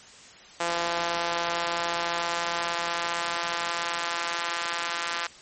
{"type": "tone with high-pass filter sweep", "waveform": "sawtooth", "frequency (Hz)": 170.7, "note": "F3", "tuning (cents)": -39, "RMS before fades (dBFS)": -29, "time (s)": [0.6, 5.27], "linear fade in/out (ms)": 5, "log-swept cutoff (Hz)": [670, 1300], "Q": 1.1, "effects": ["white hiss -49 dBFS RMS until 5.41 s", "MP3 32 kbps"]}